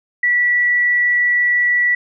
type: tone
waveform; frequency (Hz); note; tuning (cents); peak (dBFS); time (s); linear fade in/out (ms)
sine; 1951; B6; -22; -12; 0.23-1.95; 5
effects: none